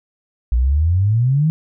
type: exponential sweep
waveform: sine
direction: up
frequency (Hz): 56.9 to 162.8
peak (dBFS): -12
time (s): 0.52-1.5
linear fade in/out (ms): 0
effects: none